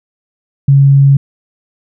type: tone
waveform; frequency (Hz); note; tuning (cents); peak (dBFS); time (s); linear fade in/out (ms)
sine; 138.59; C#3; 0; -3; 0.68-1.17; 5
effects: none